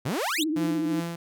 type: exponential sweep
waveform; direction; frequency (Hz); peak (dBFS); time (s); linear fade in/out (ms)
sawtooth; up; 111 to 4170; -22; 0.05-0.44; 10
type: tone with vibrato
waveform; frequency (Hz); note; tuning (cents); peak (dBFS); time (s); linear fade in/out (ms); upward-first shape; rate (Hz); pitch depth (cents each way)
sine; 311.1; D#4; 0; -24; 0.38-1.01; 20; triangle; 14; 110
type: tone with tremolo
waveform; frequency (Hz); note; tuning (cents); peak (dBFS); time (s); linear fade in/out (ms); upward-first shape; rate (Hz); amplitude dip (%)
sawtooth; 169.4; E3; +48; -24; 0.56-1.16; 5; triangle; 2.8; 60
effects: none